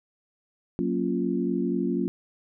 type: chord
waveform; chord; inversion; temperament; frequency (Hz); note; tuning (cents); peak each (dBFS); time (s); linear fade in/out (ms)
sine; Gb major seventh; none; equal; 185 / 233.1 / 277.2 / 349.2; Gb3 / Bb3 / Db4 / F4; 0 / 0 / 0 / 0; -29; 0.79-2.08; 0
effects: none